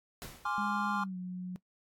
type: noise with exponential decay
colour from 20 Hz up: pink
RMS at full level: -41 dBFS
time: 0.22-0.68 s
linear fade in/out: 0 ms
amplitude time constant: 100 ms
type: chord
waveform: triangle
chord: D half-diminished seventh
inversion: second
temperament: equal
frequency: 830.6 / 1046.5 / 1174.7 / 1396.9 Hz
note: Ab5 / C6 / D6 / F6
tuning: 0 / 0 / 0 / 0 cents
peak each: -35 dBFS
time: 0.45-1.04 s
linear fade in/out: 5 ms
type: tone with pitch glide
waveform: sine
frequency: 205.3 to 181.85 Hz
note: G#3 to F#3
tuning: -20 to -30 cents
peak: -36 dBFS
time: 0.58-1.56 s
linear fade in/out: 0 ms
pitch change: -210 cents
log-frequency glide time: 0.93-1.17 s
effects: noise-tail reverb RT60 0.1 s tail -18 dB re dry + AAC 64 kbps